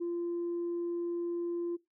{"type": "tone", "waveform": "sine", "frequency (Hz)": 344.6, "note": "F4", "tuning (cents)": -23, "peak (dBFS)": -30, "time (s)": [0, 1.77], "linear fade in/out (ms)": 20, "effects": ["noise-tail reverb RT60 0.2 s tail -21 dB re dry", "tanh soft clip ceiling -29 dBFS"]}